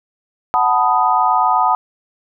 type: chord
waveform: sine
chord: B dominant seventh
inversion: second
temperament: equal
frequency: 740 / 880 / 987.8 / 1244.5 Hz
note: F#5 / A5 / B5 / D#6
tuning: 0 / 0 / 0 / 0 cents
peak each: -17 dBFS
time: 0.54-1.75 s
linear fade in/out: 0 ms
effects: none